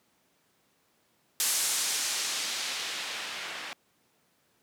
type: noise with low-pass filter sweep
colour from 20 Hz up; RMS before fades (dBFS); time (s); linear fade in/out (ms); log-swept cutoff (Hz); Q
blue; -32; 1.4-3.73; 0; 10000 to 2100; 0.85
effects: pink hiss -69 dBFS RMS until 4.62 s + high-pass 150 Hz 12 dB/octave